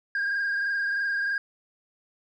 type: tone with frequency modulation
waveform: sine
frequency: 1614 Hz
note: G#6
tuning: 50 cents flat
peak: -22 dBFS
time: 0.15-1.38 s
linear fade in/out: 2 ms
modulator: 23.1 Hz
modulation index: 1.5
effects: tanh soft clip ceiling -23 dBFS